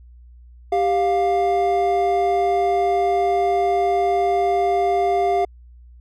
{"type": "tone pair together", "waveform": "triangle", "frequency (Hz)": [394.5, 702.2], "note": ["G4", "F5"], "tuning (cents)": [11, 9], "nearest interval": "minor seventh", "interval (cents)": 998, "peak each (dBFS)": [-18, -16], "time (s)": [0.72, 5.45], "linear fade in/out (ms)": 5, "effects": ["added 60 Hz sine -42 dBFS peak until 6 s"]}